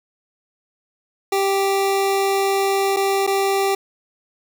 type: tone with dropouts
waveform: 25% pulse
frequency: 392 Hz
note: G4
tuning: in tune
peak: -13 dBFS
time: 1.32-3.75 s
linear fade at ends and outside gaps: 5 ms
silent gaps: 2.964-2.968 / 3.267-3.274 s
effects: 8-bit